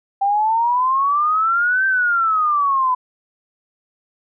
sine exponential two-way sweep, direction up then down, 784 to 1568 to 998 Hz, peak -14 dBFS, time 0.21-2.95 s, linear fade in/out 10 ms, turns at 1.86 s, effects none

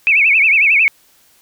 sine tone with vibrato, 2413 Hz, D7, 46 cents sharp, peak -8 dBFS, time 0.07-0.88 s, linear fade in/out 0 ms, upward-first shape sine, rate 11 Hz, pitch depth 180 cents each way, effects white hiss -52 dBFS RMS until 1.41 s

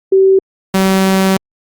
sine / sawtooth tone pair in turn, 384.1 / 191.11 Hz, G4 / G3, -35 / -44 cents, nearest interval octave, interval 1209 cents, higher first, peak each -5 dBFS, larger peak neither, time 0.12-0.39 / 0.74-1.37 s, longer second, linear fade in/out 5 ms, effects Opus 32 kbps

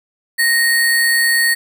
sine tone with sample-and-hold, 1864.7 Hz, A#6, in tune, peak -11 dBFS, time 0.38-1.55 s, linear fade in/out 20 ms, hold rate 6300 Hz, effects none

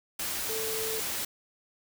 sine tone in noise, 442.8 Hz, A4, 11 cents sharp, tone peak -34 dBFS, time 0.49-1 s, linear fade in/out 5 ms, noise white, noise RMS -33 dBFS, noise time 0.19-1.25 s, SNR -4 dB, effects none

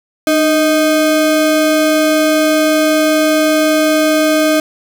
square ring-modulated tone, 466.2 Hz, A#4, in tune, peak -7 dBFS, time 0.27-4.6 s, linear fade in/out 2 ms, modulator 162 Hz, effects 7-bit

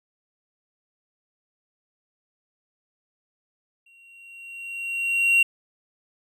triangle tone with exponential growth, 2749 Hz, F7, 28 cents flat, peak -12 dBFS, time 3.86-5.43 s, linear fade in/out 5 ms, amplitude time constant 340 ms, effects none

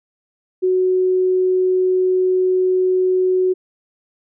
sine tone, 370 Hz, F#4, in tune, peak -13 dBFS, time 0.62-3.54 s, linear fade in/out 20 ms, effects none

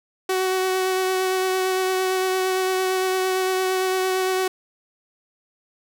sawtooth tone with vibrato, 374.4 Hz, F#4, 20 cents sharp, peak -16 dBFS, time 0.29-4.48 s, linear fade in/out 5 ms, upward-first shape sine, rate 8.8 Hz, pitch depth 13 cents each way, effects none

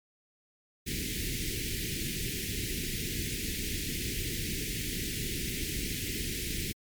pink band-stop noise, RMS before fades -34 dBFS, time 0.86-6.73 s, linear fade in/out 20 ms, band 420 to 1900 Hz, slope 48 dB/octave, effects MP3 96 kbps

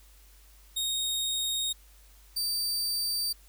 sawtooth tone pair in turn, 3729 / 4644 Hz, A#7 / D8, 0 / -20 cents, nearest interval major third, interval 380 cents, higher second, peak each -25 dBFS, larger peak neither, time 0.76-1.73 / 2.36-3.33 s, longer neither, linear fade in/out 10 ms, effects added 50 Hz sine -54 dBFS peak until 3.48 s + white hiss -60 dBFS RMS until 3.48 s

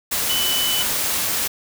sine tone in noise, 2991 Hz, F#7, 18 cents sharp, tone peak -21 dBFS, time 0.29-0.83 s, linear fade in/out 10 ms, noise white, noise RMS -22 dBFS, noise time 0.11-1.48 s, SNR -2 dB, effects none

